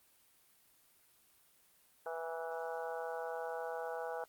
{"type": "harmonic tone with a mistuned harmonic", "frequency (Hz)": 164.4, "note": "E3", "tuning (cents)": -4, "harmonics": [3, 4, 5, 6, 7, 8, 9], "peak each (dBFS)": [-42, -44, -44, -51, -53, -53, -49], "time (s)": [2.06, 4.24], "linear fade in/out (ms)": 2, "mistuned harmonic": 6, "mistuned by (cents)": -30, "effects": ["white hiss -68 dBFS RMS until 4.28 s", "Opus 32 kbps"]}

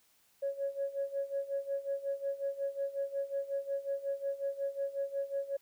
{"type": "tone with tremolo", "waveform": "sine", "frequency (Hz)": 554.4, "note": "C#5", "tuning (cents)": 0, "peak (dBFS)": -29, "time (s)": [0.42, 5.57], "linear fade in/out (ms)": 10, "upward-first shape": "sine", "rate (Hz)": 5.5, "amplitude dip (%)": 85, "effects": ["tanh soft clip ceiling -26 dBFS", "white hiss -69 dBFS RMS until 5.61 s"]}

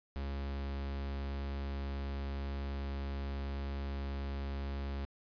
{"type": "tone", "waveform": "45% pulse", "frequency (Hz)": 69.3, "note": "C#2", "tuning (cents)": 0, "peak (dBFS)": -36, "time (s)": [0.16, 5.05], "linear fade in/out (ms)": 0, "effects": ["resampled to 11025 Hz"]}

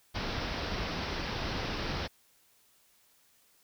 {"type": "low-pass noise", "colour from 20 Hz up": "pink", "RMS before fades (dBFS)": -35, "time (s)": [0.14, 2.08], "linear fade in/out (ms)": 20, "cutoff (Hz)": 5600, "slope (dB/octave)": 96, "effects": ["white hiss -66 dBFS RMS until 3.63 s"]}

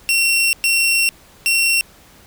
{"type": "tone bursts at uneven times", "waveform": "sawtooth", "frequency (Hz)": 2727, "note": "F7", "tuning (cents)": -42, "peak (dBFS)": -10, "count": 3, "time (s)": [[0.09, 0.53], [0.64, 1.09], [1.46, 1.81]], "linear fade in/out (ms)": 0, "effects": ["pink hiss -47 dBFS RMS until 2.26 s"]}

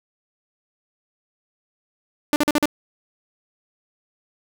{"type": "tone bursts", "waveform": "sawtooth", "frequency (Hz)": 296.4, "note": "D4", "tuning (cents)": 16, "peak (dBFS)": -11, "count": 5, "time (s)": [2.33, 2.656], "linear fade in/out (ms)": 0, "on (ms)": 30, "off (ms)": 44, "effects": []}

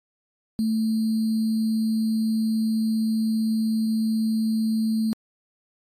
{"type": "tone with sample-and-hold", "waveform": "sine", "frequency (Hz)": 221.2, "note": "A3", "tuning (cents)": 9, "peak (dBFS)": -20, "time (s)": [0.59, 5.13], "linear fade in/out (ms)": 0, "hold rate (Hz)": 4410, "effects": ["AAC 48 kbps"]}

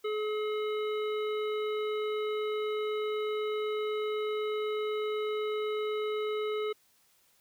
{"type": "harmonic tone", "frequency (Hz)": 426, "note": "G#4", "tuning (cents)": 44, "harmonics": [1, 3, 5, 7, 9], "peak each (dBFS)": [-30, -40, -44, -47, -49], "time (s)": [0.04, 6.73], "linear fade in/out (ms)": 10, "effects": ["white hiss -67 dBFS RMS until 7.4 s"]}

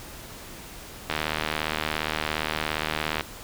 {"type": "click train", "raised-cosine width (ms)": 0.3, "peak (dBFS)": -9, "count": 164, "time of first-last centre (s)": [1.1, 3.209], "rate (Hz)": 77.3, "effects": ["pink hiss -42 dBFS RMS until 3.43 s"]}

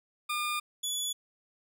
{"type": "tone pair in turn", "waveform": "20% pulse", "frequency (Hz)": [1209, 3420], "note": ["D6", "A7"], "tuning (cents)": [50, -50], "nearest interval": "octave + tritone", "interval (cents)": 1800, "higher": "second", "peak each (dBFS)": -25, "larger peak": "neither", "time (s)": [[0.29, 0.6], [0.83, 1.13]], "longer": "first", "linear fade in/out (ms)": 10, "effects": []}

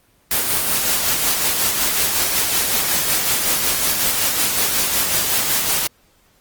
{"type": "noise with tremolo", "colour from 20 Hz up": "white", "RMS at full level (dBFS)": -17, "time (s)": [0.31, 5.87], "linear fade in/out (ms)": 2, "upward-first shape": "sine", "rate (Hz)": 5.4, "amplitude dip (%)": 35, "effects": ["pink hiss -57 dBFS RMS until 6.4 s", "Opus 24 kbps"]}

